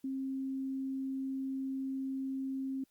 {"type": "tone", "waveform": "sine", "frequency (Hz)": 267, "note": "C4", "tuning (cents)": 35, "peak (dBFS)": -34, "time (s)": [0.04, 2.84], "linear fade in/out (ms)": 5, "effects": ["white hiss -74 dBFS RMS until 2.9 s", "Opus 48 kbps"]}